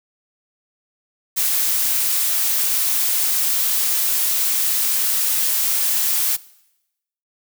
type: noise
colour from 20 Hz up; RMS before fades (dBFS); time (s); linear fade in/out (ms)
blue; -19; 1.36-6.37; 20
effects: noise-tail reverb RT60 0.9 s tail -21 dB re dry